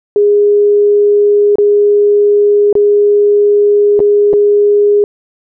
sine tone with dropouts, 411.6 Hz, G#4, 16 cents flat, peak -5 dBFS, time 0.16-5.04 s, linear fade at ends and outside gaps 1 ms, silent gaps 1.556-1.584 / 2.728-2.753 / 3.993-4.002 / 4.331-4.336 s, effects none

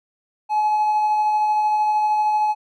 triangle tone with tremolo, 850 Hz, G#5, 40 cents sharp, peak -12 dBFS, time 0.49-2.55 s, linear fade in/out 50 ms, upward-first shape sine, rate 13 Hz, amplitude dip 30%, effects tanh soft clip ceiling -11 dBFS

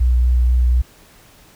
sine tone with vibrato, 61.4 Hz, B1, 9 cents flat, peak -11 dBFS, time 0-0.82 s, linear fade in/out 10 ms, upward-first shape sine, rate 4.1 Hz, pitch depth 13 cents each way, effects pink hiss -48 dBFS RMS until 1.55 s

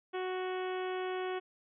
harmonic tone, 370 Hz, F#4, in tune, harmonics 1 / 2 / 3 / 4 / 5 / 6 / 7 / 8 / 9, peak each -35 / -41 / -45 / -47 / -49 / -51 / -52 / -53 / -54 dBFS, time 0.13-1.4 s, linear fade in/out 20 ms, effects none

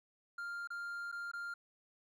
triangle tone with dropouts, 1398 Hz, F6, 1 cent sharp, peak -38 dBFS, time 0.38-1.54 s, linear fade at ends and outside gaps 5 ms, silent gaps 0.674-0.703 / 1.117-1.124 / 1.316-1.334 s, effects none

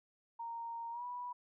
sine tone with pitch glide, 928 to 980.3 Hz, A#5 to B5, -8 to -13 cents, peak -40 dBFS, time 0.39-1.33 s, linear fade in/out 10 ms, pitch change +95 cents, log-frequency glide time 0.91-1.04 s, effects none

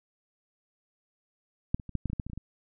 clicks, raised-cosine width 5 ms, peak -12 / -30 / -28 / -16 / -17 / -25 / -19 / -18 / -25 / -28 / -27 / -25 dBFS, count 12, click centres 1.745 / 1.798 / 1.893 / 1.953 / 2.057 / 2.1 / 2.132 / 2.198 / 2.266 / 2.299 / 2.333 / 2.376 s, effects none

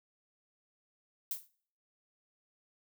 violet noise with exponential decay, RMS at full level -32 dBFS, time 1.31-1.48 s, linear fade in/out 2 ms, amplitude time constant 36 ms, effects noise-tail reverb RT60 0.5 s tail -20 dB re dry

